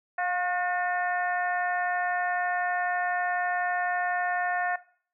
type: harmonic tone with a mistuned harmonic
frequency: 361.2 Hz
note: F#4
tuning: 42 cents flat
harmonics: 2 / 3 / 4 / 5 / 6 / 7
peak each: -28 / -38 / -34 / -32 / -46 / -47 dBFS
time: 0.18-4.76 s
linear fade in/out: 5 ms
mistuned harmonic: 2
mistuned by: -24 cents
effects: noise-tail reverb RT60 0.5 s tail -18 dB re dry